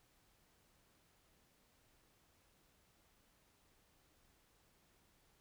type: silence
effects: pink hiss -73 dBFS RMS until 5.4 s